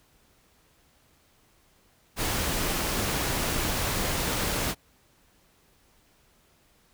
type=noise; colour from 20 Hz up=pink; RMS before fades=-28 dBFS; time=2.16-4.75 s; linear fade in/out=50 ms; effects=pink hiss -63 dBFS RMS until 6.93 s